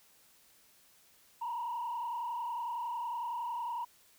sine tone with frequency modulation, 950 Hz, A#5, 33 cents sharp, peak -33 dBFS, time 1.41-3.85 s, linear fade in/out 10 ms, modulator 30.9 Hz, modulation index 1.3, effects tanh soft clip ceiling -31 dBFS + white hiss -64 dBFS RMS until 4.18 s

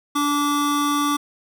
square tone pair together, 290 / 1160 Hz, D4 / D6, -22 / -22 cents, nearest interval 2 octaves, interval 2400 cents, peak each -22 dBFS, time 0.15-1.17 s, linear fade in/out 10 ms, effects none

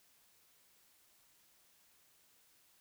silence, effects white hiss -69 dBFS RMS until 2.8 s

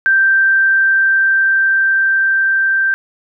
sine tone with level ramp, 1568 Hz, G6, in tune, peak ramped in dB -8 to -11 dBFS, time 0.06-2.94 s, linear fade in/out 0 ms, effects none

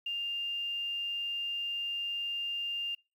sine tone with quantisation, 2801 Hz, F7, 4 cents sharp, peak -32 dBFS, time 0.06-2.95 s, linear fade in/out 5 ms, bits 10, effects noise-tail reverb RT60 0.3 s tail -26 dB re dry

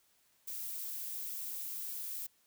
violet noise, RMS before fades -41 dBFS, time 0.47-2.27 s, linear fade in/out 10 ms, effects white hiss -71 dBFS RMS until 2.46 s

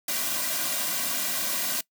white noise with comb filter, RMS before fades -28 dBFS, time 0.08-1.81 s, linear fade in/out 5 ms, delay 2.3 ms, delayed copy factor -0.85, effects noise-tail reverb RT60 0.1 s tail -21 dB re dry + high-pass 200 Hz 12 dB/octave

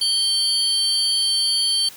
sine tone cluster, 3164 / 4499 / 10300 Hz, G7 / C#8 / E9, +15 / +25 / -41 cents, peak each -22 / -19 / -27 dBFS, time 0.01-1.89 s, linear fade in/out 5 ms, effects white hiss -42 dBFS RMS until 1.96 s

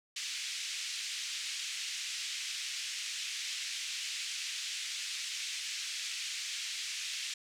pink band-pass noise, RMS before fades -39 dBFS, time 0.16-7.34 s, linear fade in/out 5 ms, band 2300 to 7500 Hz, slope 24 dB/octave, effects none

